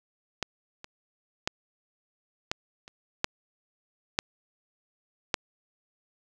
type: clicks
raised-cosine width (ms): 0.2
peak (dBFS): -11 / -24 / -9 / -10 / -28 / -6 / -6 / -6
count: 8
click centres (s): 0.427 / 0.844 / 1.475 / 2.515 / 2.879 / 3.244 / 4.189 / 5.342
effects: none